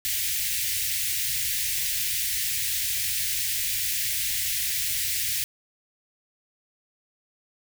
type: band-stop noise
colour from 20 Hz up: white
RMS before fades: -27 dBFS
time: 0.05-5.44 s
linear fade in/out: 0 ms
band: 130 to 1800 Hz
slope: 48 dB/octave
effects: none